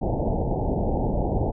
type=low-pass noise; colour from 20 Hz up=pink; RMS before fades=-24 dBFS; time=0.01-1.52 s; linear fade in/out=20 ms; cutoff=870 Hz; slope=96 dB/octave; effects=none